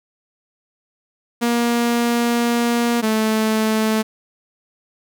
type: tone pair in turn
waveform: sawtooth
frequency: 236.8 / 218.6 Hz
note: A#3 / A3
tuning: +27 / -11 cents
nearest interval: minor second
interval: 138 cents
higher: first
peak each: -12 dBFS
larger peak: neither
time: 1.41-3.02 / 3.02-4.03 s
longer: first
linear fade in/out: 20 ms
effects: none